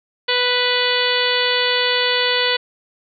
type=harmonic tone; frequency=494.2 Hz; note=B4; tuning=1 cent sharp; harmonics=1 / 2 / 3 / 4 / 5 / 6 / 7 / 8 / 9; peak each=-22 / -26 / -25 / -23 / -27 / -23 / -23 / -27 / -25 dBFS; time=0.28-2.57 s; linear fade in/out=10 ms; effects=none